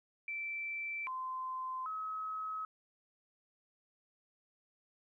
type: tone with pitch steps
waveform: sine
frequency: 2333 / 1034 / 1280 Hz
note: D7 / C6 / D#6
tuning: -12 / -21 / +49 cents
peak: -37 dBFS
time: 0.28-2.65 s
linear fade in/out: 2 ms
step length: 790 ms
effects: 13-bit